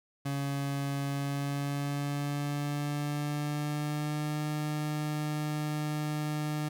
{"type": "tone with pitch glide", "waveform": "30% pulse", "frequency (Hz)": [140, 150.92], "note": ["C#3", "D3"], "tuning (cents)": [18, 48], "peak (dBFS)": -28, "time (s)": [0.25, 6.69], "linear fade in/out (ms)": 10, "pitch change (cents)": 130, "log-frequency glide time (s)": [1.07, 4.43], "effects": []}